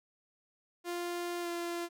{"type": "tone with pitch glide", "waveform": "sawtooth", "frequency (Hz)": [348.8, 343.8], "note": ["F4", "F4"], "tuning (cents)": [-2, -27], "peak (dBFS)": -31, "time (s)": [0.84, 1.89], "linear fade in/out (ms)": 50, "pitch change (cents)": -25, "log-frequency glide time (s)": [1.41, 1.48], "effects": []}